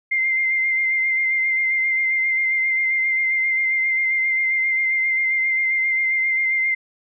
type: tone with vibrato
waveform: sine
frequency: 2093 Hz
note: C7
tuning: in tune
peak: -17 dBFS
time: 0.11-6.75 s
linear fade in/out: 10 ms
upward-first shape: sine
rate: 7.5 Hz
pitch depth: 22 cents each way
effects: none